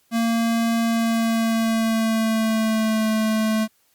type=tone with pitch glide; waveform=square; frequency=229.6 to 218.5 Hz; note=A#3 to A3; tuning=-26 to -12 cents; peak=-19 dBFS; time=0.11-3.68 s; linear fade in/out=50 ms; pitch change=-86 cents; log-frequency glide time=0.82-3.1 s; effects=white hiss -63 dBFS RMS until 3.94 s + Opus 48 kbps